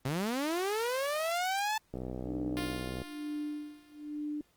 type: linear sweep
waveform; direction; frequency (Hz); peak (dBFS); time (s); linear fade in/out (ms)
sawtooth; up; 123.47 to 880; -26; 0.05-1.78; 5
type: click train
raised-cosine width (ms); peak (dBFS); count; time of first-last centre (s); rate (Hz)
2; -25; 69; 1.94-3.018; 63.1
type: tone with tremolo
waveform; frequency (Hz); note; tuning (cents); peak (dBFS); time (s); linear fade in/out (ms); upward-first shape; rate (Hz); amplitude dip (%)
sine; 297.8; D4; +24; -33; 2.26-4.41; 2; sine; 1.1; 95
type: tone with exponential decay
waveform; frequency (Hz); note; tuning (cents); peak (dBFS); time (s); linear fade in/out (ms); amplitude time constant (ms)
5% pulse; 351.1; F4; +9; -25; 2.57-4.51; 0; 420
effects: pink hiss -70 dBFS RMS until 4.56 s + Opus 24 kbps